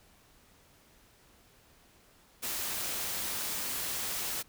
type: noise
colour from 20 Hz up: white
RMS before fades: -35 dBFS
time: 2.42-4.43 s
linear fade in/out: 20 ms
effects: pink hiss -62 dBFS RMS until 4.48 s